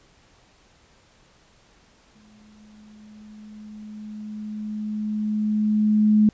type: tone with exponential growth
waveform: sine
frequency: 212.7 Hz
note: G#3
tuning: 42 cents sharp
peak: -12 dBFS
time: 2.15-6.29 s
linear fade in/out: 2 ms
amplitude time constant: 900 ms
effects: pink hiss -57 dBFS RMS until 6.33 s + resampled to 16000 Hz